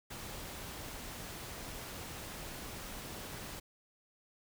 pink noise, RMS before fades -45 dBFS, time 0.1-3.6 s, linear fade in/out 10 ms, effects none

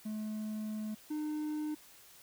triangle tone pair in turn, 214.8 / 303.8 Hz, A3 / D#4, -41 / -41 cents, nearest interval tritone, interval 600 cents, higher second, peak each -34 / -32 dBFS, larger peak second, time 0.05-0.95 / 1.1-1.75 s, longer first, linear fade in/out 10 ms, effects white hiss -58 dBFS RMS until 2.22 s

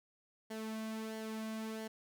sawtooth tone with flanger, 220 Hz, A3, in tune, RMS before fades -42 dBFS, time 0.5-1.88 s, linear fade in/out 10 ms, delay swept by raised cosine 0.79 to 2.39 ms, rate 1.5 Hz, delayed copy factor -0.55, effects none

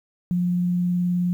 sine tone with vibrato, 177.5 Hz, F3, 28 cents sharp, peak -19 dBFS, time 0.31-1.33 s, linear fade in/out 0 ms, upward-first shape sine, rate 19 Hz, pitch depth 10 cents each way, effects 9-bit

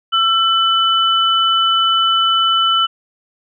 sine tone pair together, 1339 / 3000 Hz, E6 / F#7, +27 / +23 cents, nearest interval octave + major second, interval 1396 cents, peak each -14 dBFS, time 0.12-2.87 s, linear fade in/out 20 ms, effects none

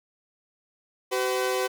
sawtooth tone pair together, 379.6 / 507.6 Hz, F#4 / B4, +44 / +47 cents, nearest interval perfect fourth, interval 503 cents, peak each -23 dBFS, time 1.11-1.68 s, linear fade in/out 20 ms, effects none

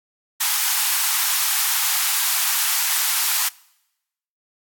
white high-pass noise, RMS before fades -20 dBFS, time 0.4-3.49 s, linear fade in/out 10 ms, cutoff 800 Hz, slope 48 dB/octave, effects noise-tail reverb RT60 0.9 s tail -24 dB re dry + AAC 64 kbps

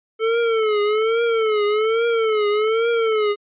square tone with vibrato, 440 Hz, A4, in tune, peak -17 dBFS, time 0.19-3.36 s, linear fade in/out 50 ms, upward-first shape triangle, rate 1.2 Hz, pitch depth 120 cents each way, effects resampled to 8000 Hz

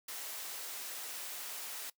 white high-pass noise, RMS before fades -43 dBFS, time 0.08-1.9 s, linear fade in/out 5 ms, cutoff 420 Hz, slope 12 dB/octave, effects noise-tail reverb RT60 0.1 s tail -20 dB re dry

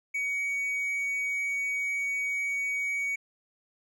triangle tone, 2251 Hz, C#7, 26 cents sharp, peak -26 dBFS, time 0.14-3.16 s, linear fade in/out 10 ms, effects none

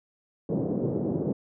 pink band-pass noise, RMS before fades -28 dBFS, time 0.49-1.33 s, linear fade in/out 5 ms, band 140 to 490 Hz, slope 24 dB/octave, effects none

